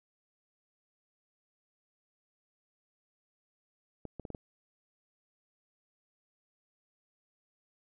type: clicks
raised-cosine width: 2 ms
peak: -27 dBFS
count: 5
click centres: 4.053 / 4.197 / 4.252 / 4.303 / 4.348 s
effects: none